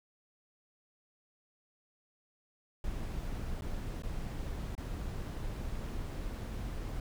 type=noise with dropouts; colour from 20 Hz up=brown; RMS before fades=-38 dBFS; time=2.84-7 s; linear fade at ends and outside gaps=2 ms; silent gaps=3.61-3.62 / 4.022-4.034 / 4.752-4.778 s; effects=none

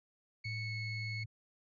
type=tone with pitch glide; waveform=35% pulse; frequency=2211 to 2197 Hz; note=C#7 to C#7; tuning=-5 to -16 cents; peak=-38 dBFS; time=0.44-1.24 s; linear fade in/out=10 ms; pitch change=-11 cents; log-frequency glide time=0.58-0.74 s
type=tone; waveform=sine; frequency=110 Hz; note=A2; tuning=in tune; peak=-39 dBFS; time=0.45-1.26 s; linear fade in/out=10 ms
effects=resampled to 16000 Hz

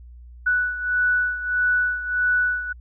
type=beating tone pair; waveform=sine; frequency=1480 / 1481.6 Hz; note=F#6 / F#6; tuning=0 / +2 cents; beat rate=1.6 Hz; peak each=-20 / -25 dBFS; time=0.46-2.73 s; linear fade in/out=10 ms; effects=added 60 Hz sine -40 dBFS peak until 2.8 s

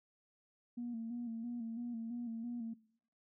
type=tone with vibrato; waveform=sine; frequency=233.6 Hz; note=A#3; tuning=4 cents sharp; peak=-38 dBFS; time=0.77-2.74 s; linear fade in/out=10 ms; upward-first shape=square; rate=3 Hz; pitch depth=47 cents each way; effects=noise-tail reverb RT60 0.7 s tail -22 dB re dry + tanh soft clip ceiling -34 dBFS

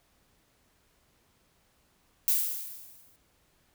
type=noise with exponential decay; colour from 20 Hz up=violet; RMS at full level=-23 dBFS; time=2.28-3.16 s; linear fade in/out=0 ms; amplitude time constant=190 ms; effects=pink hiss -68 dBFS RMS until 3.74 s

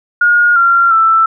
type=tone with pitch steps; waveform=sine; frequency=1431 / 1378.3 / 1327.5 Hz; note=F6 / F6 / E6; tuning=+42 / -23 / +12 cents; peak=-6 dBFS; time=0.21-1.26 s; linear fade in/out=5 ms; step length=350 ms; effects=none

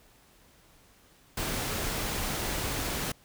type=noise; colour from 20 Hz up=pink; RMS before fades=-32 dBFS; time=1.37-3.12 s; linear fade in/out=5 ms; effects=pink hiss -60 dBFS RMS until 3.24 s

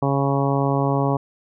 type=harmonic tone; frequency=138.59 Hz; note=C#3; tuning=in tune; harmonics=1 / 2 / 3 / 4 / 5 / 6 / 7 / 8; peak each=-21 / -24 / -26 / -27 / -28 / -29 / -29 / -30 dBFS; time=0.02-1.17 s; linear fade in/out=5 ms; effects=none

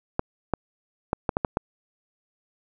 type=clicks; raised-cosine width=1 ms; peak=-8 dBFS; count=7; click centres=0.194 / 0.537 / 1.131 / 1.292 / 1.369 / 1.448 / 1.571 s; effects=none

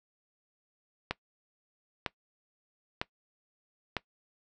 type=click train; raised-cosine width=0.3 ms; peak=-14 dBFS; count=4; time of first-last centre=1.11-3.967 s; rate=1.05 Hz; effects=noise-tail reverb RT60 0.1 s tail -20 dB re dry

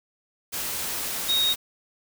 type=tone in noise; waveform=sine; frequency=3754 Hz; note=A#7; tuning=11 cents sharp; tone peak=-20 dBFS; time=1.28-1.54 s; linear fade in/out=20 ms; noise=white; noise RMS=-30 dBFS; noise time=0.52-1.56 s; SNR=+7 dB; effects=none

